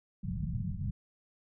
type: low-pass noise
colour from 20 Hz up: white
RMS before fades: -35 dBFS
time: 0.23-0.91 s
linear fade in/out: 5 ms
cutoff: 200 Hz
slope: 96 dB/octave
effects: none